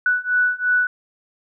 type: beating tone pair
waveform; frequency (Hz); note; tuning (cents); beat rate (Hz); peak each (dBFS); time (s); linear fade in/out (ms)
sine; 1480 / 1482.9; F#6 / F#6; 0 / +3; 2.9; -20 / -19; 0.06-0.87; 2
effects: none